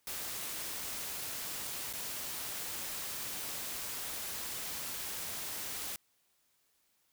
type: noise with dropouts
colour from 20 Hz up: white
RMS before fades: -40 dBFS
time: 0.07-5.96 s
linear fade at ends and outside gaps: 1 ms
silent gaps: 1.928-1.935 s
effects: white hiss -74 dBFS RMS until 7.12 s